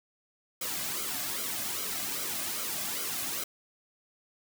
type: noise with flanger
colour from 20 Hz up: white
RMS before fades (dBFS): -34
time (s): 0.61-3.44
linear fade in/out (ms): 5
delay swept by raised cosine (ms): 1.1 to 2.2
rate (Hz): 2.5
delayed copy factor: -0.7
effects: none